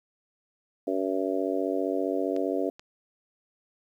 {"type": "harmonic tone", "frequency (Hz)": 95.1, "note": "F#2", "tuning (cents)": 48, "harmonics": [3, 4, 5, 6, 7], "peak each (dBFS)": [-30, -31, -32, -33, -33], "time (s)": [0.87, 2.7], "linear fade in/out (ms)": 5}
{"type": "clicks", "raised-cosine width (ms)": 0.2, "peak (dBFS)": -27, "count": 2, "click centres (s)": [2.364, 2.795]}
{"effects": ["10-bit"]}